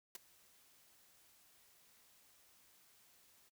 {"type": "noise with ADSR envelope", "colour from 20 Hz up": "white", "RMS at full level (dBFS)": -44, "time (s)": [0.15, 3.5], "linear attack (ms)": 3, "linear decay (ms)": 13, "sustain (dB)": -24, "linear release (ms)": 23, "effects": ["noise-tail reverb RT60 0.1 s tail -22 dB re dry"]}